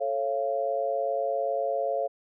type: chord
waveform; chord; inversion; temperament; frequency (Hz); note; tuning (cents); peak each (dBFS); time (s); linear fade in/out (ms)
sine; A augmented; none; just; 440 / 550 / 687.5; A4 / C#5 / E#5; 0 / -14 / -27; -33 / -28 / -29; 0-2.08; 20
effects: none